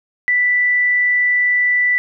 sine tone, 1975.5 Hz, B6, in tune, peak -12 dBFS, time 0.28-1.98 s, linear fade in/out 0 ms, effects none

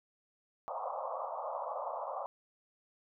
pink band-pass noise, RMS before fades -39 dBFS, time 0.68-2.26 s, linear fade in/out 0 ms, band 520 to 1200 Hz, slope 96 dB/octave, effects none

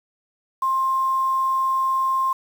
sine tone with quantisation, 1058 Hz, C6, 19 cents sharp, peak -18 dBFS, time 0.62-2.33 s, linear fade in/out 5 ms, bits 7, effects none

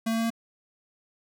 square tone with pitch steps, 224.9 / 226.2 / 227.5 / 228.8 Hz, A3 / A3 / A#3 / A#3, +38 / +48 / -42 / -32 cents, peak -25 dBFS, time 0.06-0.304 s, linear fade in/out 10 ms, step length 61 ms, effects none

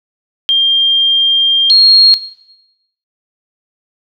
sine tone pair in turn, 3195 / 4265 Hz, G7 / C8, +32 / +32 cents, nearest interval perfect fourth, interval 500 cents, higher second, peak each -7 / -3 dBFS, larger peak second, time 0.49-1.7 / 1.7-2.14 s, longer first, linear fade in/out 0 ms, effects noise-tail reverb RT60 0.9 s tail -17 dB re dry

